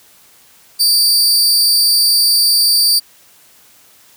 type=tone with amplitude modulation; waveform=sawtooth; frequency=4663 Hz; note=D8; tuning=13 cents flat; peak=-4 dBFS; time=0.79-3 s; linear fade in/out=20 ms; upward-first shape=sine; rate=299 Hz; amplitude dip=55%; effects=white hiss -47 dBFS RMS until 4.16 s + high-pass 60 Hz 12 dB/octave